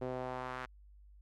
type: tone with band-pass filter sweep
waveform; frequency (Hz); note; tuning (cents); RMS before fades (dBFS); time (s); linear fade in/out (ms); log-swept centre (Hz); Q
sawtooth; 127.4; C3; -46; -40; 0.01-0.66; 10; 460 to 1500; 1.6
effects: added 50 Hz sine -55 dBFS peak until 1.21 s + MP3 96 kbps